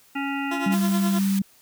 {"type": "harmonic tone", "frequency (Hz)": 277.7, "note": "C#4", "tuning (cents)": 3, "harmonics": [1, 3, 5, 7, 9, 10], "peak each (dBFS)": [-27, -32, -34, -35, -37, -37], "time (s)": [0.15, 0.75], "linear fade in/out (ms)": 10}
{"type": "tone with tremolo", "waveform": "15% pulse", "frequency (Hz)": 343, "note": "F4", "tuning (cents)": -31, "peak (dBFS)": -20, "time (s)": [0.51, 1.19], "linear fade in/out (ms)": 5, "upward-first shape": "triangle", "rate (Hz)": 9.5, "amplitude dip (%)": 80}
{"type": "tone", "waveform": "sine", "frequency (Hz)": 195.6, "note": "G3", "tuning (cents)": -4, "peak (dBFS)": -19, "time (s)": [0.66, 1.42], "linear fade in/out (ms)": 5}
{"type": "high-pass noise", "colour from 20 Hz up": "white", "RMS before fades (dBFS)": -35, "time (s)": [0.72, 1.39], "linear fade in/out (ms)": 2, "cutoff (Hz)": 840, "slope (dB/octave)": 96}
{"effects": ["white hiss -56 dBFS RMS until 1.61 s"]}